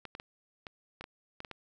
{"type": "clicks", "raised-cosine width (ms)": 0.3, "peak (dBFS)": -26, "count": 9, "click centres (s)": [0.053, 0.151, 0.199, 0.668, 1.01, 1.041, 1.404, 1.448, 1.513], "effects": []}